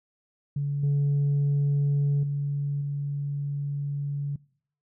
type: tone with level steps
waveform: sine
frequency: 142.6 Hz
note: C#3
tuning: 49 cents sharp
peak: -24 / -18 / -24 / -26 dBFS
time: 0.56-4.36 s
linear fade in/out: 5 ms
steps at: 0.83 / 2.23 / 2.81 s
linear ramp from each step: 5 ms
effects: noise-tail reverb RT60 0.6 s tail -24 dB re dry + tanh soft clip ceiling -19 dBFS